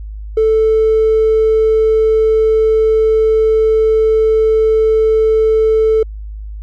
triangle tone, 440 Hz, A4, in tune, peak -5 dBFS, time 0.37-6.03 s, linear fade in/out 5 ms, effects tanh soft clip ceiling -5 dBFS + added 52 Hz sine -24 dBFS peak until 6.62 s

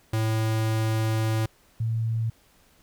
square / sine tone pair in turn, 110.6 / 113.12 Hz, A2 / A2, +9 / +48 cents, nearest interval unison, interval 39 cents, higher second, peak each -23 dBFS, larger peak neither, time 0.13-1.46 / 1.8-2.3 s, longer first, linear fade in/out 5 ms, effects pink hiss -60 dBFS RMS until 2.82 s

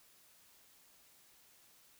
silence, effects white hiss -65 dBFS RMS until 1.99 s

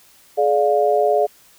sine chord, D diminished, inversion second, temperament just, 422.9 / 587.3 / 704.8 Hz, Ab4 / D5 / F5, +31 / 0 / +16 cents, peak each -18 dBFS, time 0.37-1.27 s, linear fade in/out 20 ms, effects white hiss -51 dBFS RMS until 1.58 s

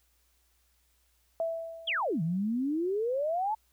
sine tone with exponential decay, 659.3 Hz, E5, in tune, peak -26 dBFS, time 1.4-2.37 s, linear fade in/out 1 ms, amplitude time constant 210 ms
sine exponential two-way sweep, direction down then up, 3530 to 155 to 894 Hz, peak -27 dBFS, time 1.87-3.55 s, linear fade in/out 10 ms, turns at 2.22 s
effects added 60 Hz sine -70 dBFS peak until 3.72 s + white hiss -71 dBFS RMS until 3.72 s

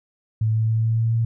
sine tone with pitch steps, 110 / 110.89 / 111.79 / 112.7 / 113.62 / 114.54 Hz, A2 / A2 / A2 / A2 / A#2 / A#2, 0 / +14 / +28 / +42 / -44 / -30 cents, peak -17 dBFS, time 0.41-1.25 s, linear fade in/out 5 ms, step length 140 ms, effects none

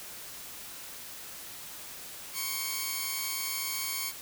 5% pulse tone pair together, 1065 / 2257 Hz, C6 / C#7, +30 / +31 cents, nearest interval octave + minor second, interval 1301 cents, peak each -24 dBFS, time 2.33-4.13 s, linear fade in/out 50 ms, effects white hiss -44 dBFS RMS until 4.21 s

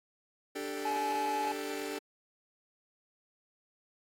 sawtooth chord, D suspended fourth, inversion none, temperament just, 293.7 / 391.6 / 440.5 Hz, D4 / G4 / A4, 0 / -2 / +2 cents, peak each -36 dBFS, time 0.55-1.99 s, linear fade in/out 10 ms
triangle tone, 850 Hz, G#5, 40 cents sharp, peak -29 dBFS, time 0.85-1.52 s, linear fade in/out 5 ms
effects AAC 48 kbps

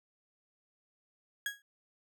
35% pulse tone with exponential decay, 1653 Hz, G#6, 9 cents flat, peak -28 dBFS, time 1.46-1.62 s, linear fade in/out 2 ms, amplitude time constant 33 ms, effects none

